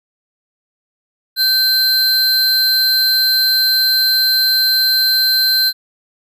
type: tone pair together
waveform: square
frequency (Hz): 1542 / 4119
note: G6 / C8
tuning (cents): -29 / -28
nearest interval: octave + perfect fourth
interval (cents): 1701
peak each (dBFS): -22 / -12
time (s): 1.36-5.73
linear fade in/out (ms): 50
effects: none